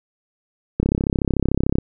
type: click train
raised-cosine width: 3 ms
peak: -5 dBFS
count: 34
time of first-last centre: 0.8-1.785 s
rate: 33.5 Hz
effects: none